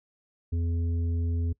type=harmonic tone; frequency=84.3 Hz; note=E2; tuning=39 cents sharp; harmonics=1 / 3 / 5; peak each=-25 / -38 / -45 dBFS; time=0.52-1.53 s; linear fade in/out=10 ms; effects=noise-tail reverb RT60 0.1 s tail -22 dB re dry